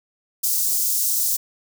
white high-pass noise, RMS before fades -21 dBFS, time 0.43-1.37 s, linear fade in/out 10 ms, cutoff 5500 Hz, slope 24 dB/octave, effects none

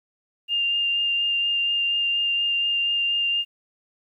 sine tone with vibrato, 2802 Hz, F7, 5 cents sharp, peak -20 dBFS, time 0.48-3.45 s, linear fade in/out 50 ms, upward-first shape sine, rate 4.2 Hz, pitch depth 10 cents each way, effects 10-bit

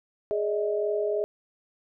sine tone cluster, 416.5 / 592 / 635 Hz, G#4 / D5 / D#5, +5 / +14 / +35 cents, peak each -26 / -34 / -29 dBFS, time 0.31-1.24 s, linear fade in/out 0 ms, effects none

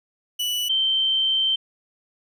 40% pulse / sine tone pair in turn, 2960 / 3117 Hz, F#7 / G7, 0 / -11 cents, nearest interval minor second, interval 89 cents, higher second, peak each -22 / -18 dBFS, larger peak second, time 0.39-0.69 / 0.69-1.56 s, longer second, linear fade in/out 10 ms, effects none

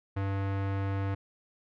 square tone with low-pass filter, 98 Hz, G2, in tune, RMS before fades -31 dBFS, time 0.16-1.15 s, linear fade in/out 10 ms, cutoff 1900 Hz, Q 1, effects none

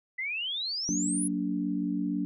sine exponential sweep, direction up, 1975.5 to 10760 Hz, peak -30 dBFS, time 0.18-1.28 s, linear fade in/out 10 ms
sine chord, Gb augmented, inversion none, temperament just, 185 / 231.2 / 289.1 Hz, Gb3 / Bb3 / D4, 0 / -14 / -27 cents, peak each -32 / -34 / -30 dBFS, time 0.89-2.25 s, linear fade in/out 0 ms
effects none

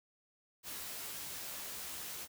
white noise with comb filter, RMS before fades -44 dBFS, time 0.63-2.28 s, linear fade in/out 50 ms, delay 15 ms, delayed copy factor +0.6, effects none

